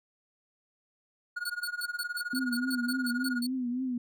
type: tone with tremolo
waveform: triangle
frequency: 1439 Hz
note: F#6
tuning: 49 cents flat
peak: -28 dBFS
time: 1.36-3.41 s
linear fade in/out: 10 ms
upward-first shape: sine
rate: 19 Hz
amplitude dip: 90%
type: tone bursts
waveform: sawtooth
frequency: 4416 Hz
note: C#8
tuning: 7 cents flat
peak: -31 dBFS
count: 12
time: 1.45-3.468 s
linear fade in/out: 5 ms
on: 49 ms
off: 130 ms
type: tone with vibrato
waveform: sine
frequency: 250.8 Hz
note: B3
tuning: 27 cents sharp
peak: -29 dBFS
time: 2.33-3.98 s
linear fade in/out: 5 ms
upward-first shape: triangle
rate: 3.5 Hz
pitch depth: 92 cents each way
effects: none